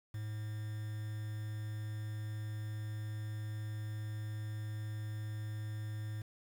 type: tone with quantisation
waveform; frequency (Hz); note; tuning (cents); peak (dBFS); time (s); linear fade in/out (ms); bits
triangle; 107.2; A2; -45; -36; 0.14-6.22; 5; 9
effects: none